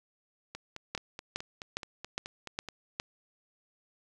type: two click trains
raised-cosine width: 0.2 ms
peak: -15 / -23 dBFS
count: 6 / 11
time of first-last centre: 0.95-2.999 / 0.55-2.687 s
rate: 2.44 / 4.68 Hz
effects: none